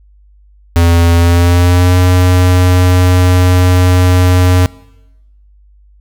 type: tone with pitch glide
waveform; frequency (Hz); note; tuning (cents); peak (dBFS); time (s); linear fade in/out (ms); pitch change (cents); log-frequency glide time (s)
square; 85 to 90.58; F2 to F#2; -46 to -36; -6; 0.76-4.66; 0; +110; 1.16-1.98
effects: noise-tail reverb RT60 1.0 s tail -22 dB re dry + added 50 Hz sine -41 dBFS peak until 6 s